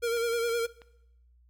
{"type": "tone with vibrato", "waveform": "square", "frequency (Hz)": 466.2, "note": "A#4", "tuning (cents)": 0, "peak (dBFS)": -27, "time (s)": [0.02, 0.67], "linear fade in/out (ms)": 20, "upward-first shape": "sine", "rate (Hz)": 9.7, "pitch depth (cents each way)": 39}
{"type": "click train", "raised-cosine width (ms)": 0.3, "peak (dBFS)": -34, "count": 5, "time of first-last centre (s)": [0.17, 0.818], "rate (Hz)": 6.17}
{"effects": ["noise-tail reverb RT60 0.8 s tail -20 dB re dry", "added 60 Hz sine -58 dBFS peak until 1.49 s"]}